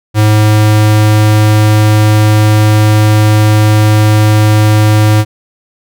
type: tone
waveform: square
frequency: 106.8 Hz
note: G#2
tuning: 49 cents sharp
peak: -5 dBFS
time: 0.14-5.25 s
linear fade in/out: 50 ms
effects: none